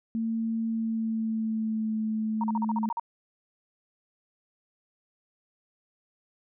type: tone with pitch glide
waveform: sine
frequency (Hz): 225.8 to 218.2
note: A3 to A3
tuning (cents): +45 to -14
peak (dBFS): -26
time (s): 0.15-2.89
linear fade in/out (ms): 0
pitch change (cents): -59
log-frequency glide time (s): 0.68-1.96
type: tone bursts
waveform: sine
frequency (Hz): 932.3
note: A#5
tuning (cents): 0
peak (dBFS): -27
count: 9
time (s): 2.41-2.997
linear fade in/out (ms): 2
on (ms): 27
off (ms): 43
effects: none